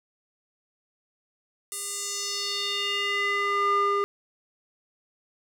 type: tone with band-pass filter sweep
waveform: square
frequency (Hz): 403.3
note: G4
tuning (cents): +49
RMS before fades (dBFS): -27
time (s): 1.72-4.04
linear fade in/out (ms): 0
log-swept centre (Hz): 10000 to 890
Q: 2.6
effects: none